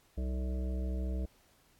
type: harmonic tone with a mistuned harmonic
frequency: 63.4 Hz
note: B1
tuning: 46 cents sharp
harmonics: 1 / 3 / 5 / 7 / 9 / 10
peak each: -32 / -42 / -46 / -49 / -51 / -52 dBFS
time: 0.17-1.26 s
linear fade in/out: 10 ms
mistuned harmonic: 10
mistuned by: +24 cents
effects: pink hiss -67 dBFS RMS until 1.79 s + AAC 64 kbps